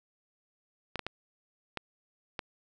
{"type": "clicks", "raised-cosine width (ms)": 0.3, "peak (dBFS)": -18, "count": 5, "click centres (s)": [0.957, 0.993, 1.066, 1.773, 2.392], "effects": []}